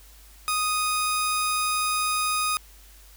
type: tone pair together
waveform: sawtooth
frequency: 1244.5 / 4978 Hz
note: D#6 / D#8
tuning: 0 / 0 cents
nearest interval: 2 octaves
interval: 2400 cents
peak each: -20 / -25 dBFS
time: 0.48-2.57 s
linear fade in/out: 0 ms
effects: added 50 Hz sine -49 dBFS peak until 3.16 s + white hiss -53 dBFS RMS until 3.16 s